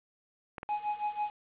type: clicks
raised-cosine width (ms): 0.5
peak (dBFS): -24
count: 2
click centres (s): 0.582 / 0.631
type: tone with tremolo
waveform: triangle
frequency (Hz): 837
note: G#5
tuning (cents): +13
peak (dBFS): -26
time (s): 0.69-1.3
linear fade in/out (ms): 0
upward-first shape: sine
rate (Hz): 6.1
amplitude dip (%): 85
effects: resampled to 8000 Hz + 9-bit